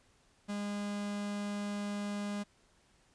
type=tone; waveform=45% pulse; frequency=204.6 Hz; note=G#3; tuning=26 cents flat; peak=-35 dBFS; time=0.48-2.44 s; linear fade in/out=20 ms; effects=pink hiss -68 dBFS RMS until 3.14 s + resampled to 22050 Hz